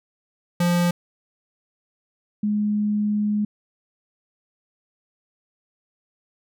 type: tone pair in turn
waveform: square / sine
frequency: 174.61 / 209.1 Hz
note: F3 / G#3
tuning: 0 / +12 cents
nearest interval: minor third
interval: 312 cents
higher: second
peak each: -18 / -19 dBFS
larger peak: first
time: 0.6-0.91 / 2.43-3.45 s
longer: second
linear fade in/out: 5 ms
effects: none